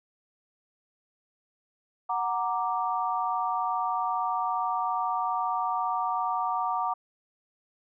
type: chord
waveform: sine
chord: Gb augmented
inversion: none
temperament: equal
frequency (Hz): 740 / 932.3 / 1174.7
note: Gb5 / Bb5 / D6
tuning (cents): 0 / 0 / 0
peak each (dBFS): -30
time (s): 2.09-6.94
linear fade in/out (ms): 10
effects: none